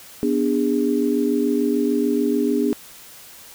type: chord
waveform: sine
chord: G# diminished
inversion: first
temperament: equal with one note detuned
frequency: 246.9 / 293.7 / 408.4 Hz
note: B3 / D4 / G#4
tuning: 0 / 0 / -29 cents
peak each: -21 / -21 / -22 dBFS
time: 0.23-2.73 s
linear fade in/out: 0 ms
effects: white hiss -43 dBFS RMS until 3.54 s